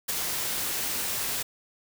white noise with ADSR envelope, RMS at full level -26 dBFS, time 0.08-1.43 s, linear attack 16 ms, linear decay 16 ms, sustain -4 dB, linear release 9 ms, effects none

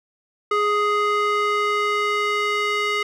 square tone with band-pass filter sweep, 415.9 Hz, G#4, 2 cents sharp, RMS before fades -21 dBFS, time 0.51-3.03 s, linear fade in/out 5 ms, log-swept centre 1200 to 2100 Hz, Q 1.4, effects none

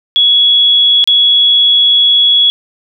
sine tone with dropouts, 3361 Hz, G#7, 20 cents sharp, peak -5 dBFS, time 0.16-2.5 s, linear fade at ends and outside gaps 0 ms, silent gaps 1.041-1.075 s, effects none

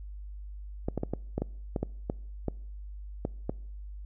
clicks, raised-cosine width 2 ms, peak -16 dBFS, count 12, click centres 0.885 / 0.977 / 1.034 / 1.136 / 1.38 / 1.42 / 1.762 / 1.83 / 2.099 / 2.483 / 3.251 / 3.495 s, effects noise-tail reverb RT60 0.7 s tail -25 dB re dry + added 50 Hz sine -39 dBFS peak until 4.05 s

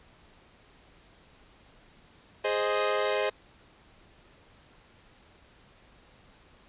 sawtooth chord, Ab major, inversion none, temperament equal, 415.3 / 523.3 / 622.3 Hz, Ab4 / C5 / Eb5, 0 / 0 / 0 cents, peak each -26 dBFS, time 2.44-3.3 s, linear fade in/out 10 ms, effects pink hiss -58 dBFS RMS until 6.68 s + resampled to 8000 Hz

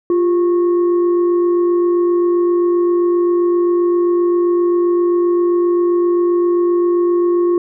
sine tone with frequency modulation, 349.2 Hz, F4, in tune, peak -11 dBFS, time 0.1-7.58 s, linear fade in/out 2 ms, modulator 746 Hz, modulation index 0.29, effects none

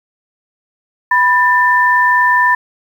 sine tone pair together, 987.8 / 1784.1 Hz, B5 / A6, 0 / +24 cents, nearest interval minor seventh, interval 1024 cents, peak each -11 dBFS, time 1.11-2.55 s, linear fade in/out 5 ms, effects 7-bit

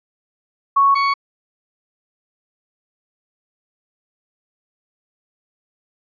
sine / 35% pulse tone pair in turn, 1108.7 / 1113.8 Hz, C#6 / C#6, 0 / +8 cents, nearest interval unison, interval 8 cents, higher second, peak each -10 / -13 dBFS, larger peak first, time 0.76-0.95 / 0.95-1.14 s, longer neither, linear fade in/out 10 ms, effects resampled to 11025 Hz

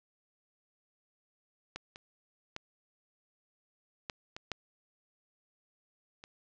clicks, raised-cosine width 0.2 ms, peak -21 / -29 / -21 / -19 / -24 / -17 / -30 dBFS, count 7, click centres 1.76 / 1.959 / 2.564 / 4.098 / 4.365 / 4.517 / 6.239 s, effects low-pass 6000 Hz 12 dB/octave

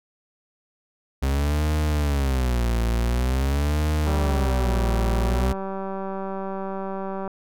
40% pulse tone with vibrato, 66.3 Hz, C2, 23 cents sharp, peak -19 dBFS, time 1.22-5.53 s, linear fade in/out 10 ms, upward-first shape sine, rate 0.46 Hz, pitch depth 250 cents each way
click train, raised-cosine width 1 ms, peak -18 dBFS, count 620, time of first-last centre 4.07-7.277 s, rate 193 Hz
effects none

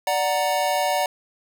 square chord, D augmented, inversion none, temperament equal, 587.3 / 740 / 932.3 Hz, D5 / F#5 / A#5, 0 / 0 / 0 cents, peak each -25 / -24 / -27 dBFS, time 0.07-1.06 s, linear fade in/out 2 ms, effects none

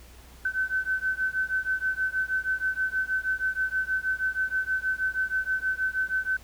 sine beating tone pair, 1523 / 1529.3 Hz, F#6 / G6, +50 / -43 cents, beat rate 6.3 Hz, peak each -28 dBFS, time 0.45-6.37 s, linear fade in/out 5 ms, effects added 60 Hz sine -49 dBFS peak until 6.43 s + pink hiss -53 dBFS RMS until 6.43 s

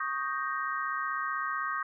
sine chord, Eb dominant seventh, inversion third, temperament equal, 1108.7 / 1244.5 / 1568 / 1864.7 Hz, Db6 / Eb6 / G6 / Bb6, 0 / 0 / 0 / 0 cents, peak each -35 / -34 / -36 / -38 dBFS, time 0-1.83 s, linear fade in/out 5 ms, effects none

